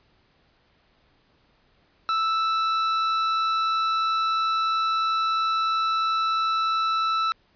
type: tone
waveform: 45% pulse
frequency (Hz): 1318.5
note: E6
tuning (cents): 0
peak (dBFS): -21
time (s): 2.09-7.32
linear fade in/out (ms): 0
effects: pink hiss -63 dBFS RMS until 7.55 s + resampled to 11025 Hz